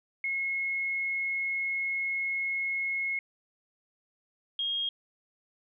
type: tone pair in turn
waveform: sine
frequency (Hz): 2170 / 3251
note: C#7 / G#7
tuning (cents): -37 / -38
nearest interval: perfect fifth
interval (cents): 699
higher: second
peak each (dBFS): -28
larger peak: neither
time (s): 0.24-3.19 / 4.59-4.89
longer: first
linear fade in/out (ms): 2
effects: none